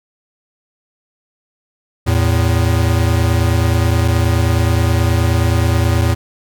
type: tone pair together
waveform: square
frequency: 82.41 / 111.86 Hz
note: E2 / A2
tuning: 0 / +29 cents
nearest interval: perfect fourth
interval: 529 cents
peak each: -15 / -15 dBFS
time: 2.06-6.15 s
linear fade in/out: 20 ms
effects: none